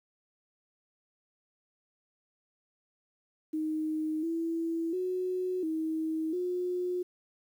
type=tone with pitch steps; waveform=sine; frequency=311.8 / 330.5 / 367.1 / 318.1 / 359.6 Hz; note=D#4 / E4 / F#4 / D#4 / F#4; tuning=+4 / +5 / -14 / +38 / -49 cents; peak=-29 dBFS; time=3.53-7.03 s; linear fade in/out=10 ms; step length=700 ms; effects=10-bit